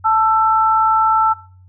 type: tone pair together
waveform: sine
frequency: 880 / 1331.6 Hz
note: A5 / E6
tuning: 0 / +17 cents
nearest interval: perfect fifth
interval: 717 cents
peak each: -14 dBFS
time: 0.04-1.34 s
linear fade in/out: 20 ms
effects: noise-tail reverb RT60 0.5 s tail -21 dB re dry + added 92 Hz sine -42 dBFS peak until 1.68 s